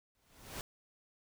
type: noise with exponential growth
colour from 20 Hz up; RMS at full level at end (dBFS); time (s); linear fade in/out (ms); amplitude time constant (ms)
pink; -40; 0.15-0.61; 0; 100
effects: none